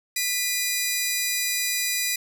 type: tone pair together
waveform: 10% pulse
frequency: 1981.6 / 2435 Hz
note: B6 / D#7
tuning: +5 / -38 cents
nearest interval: major third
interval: 357 cents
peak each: -17 dBFS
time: 0.16-2.16 s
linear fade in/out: 5 ms
effects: none